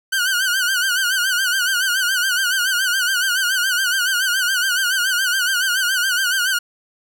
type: tone with vibrato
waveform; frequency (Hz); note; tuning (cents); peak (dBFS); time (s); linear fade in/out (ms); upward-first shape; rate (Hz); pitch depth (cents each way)
sawtooth; 1500; F#6; +23; -13; 0.12-6.59; 10; sine; 7.1; 100
effects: none